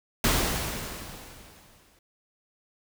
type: noise with exponential decay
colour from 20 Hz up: pink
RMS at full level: -22 dBFS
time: 0.24-1.99 s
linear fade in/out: 2 ms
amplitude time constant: 380 ms
effects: none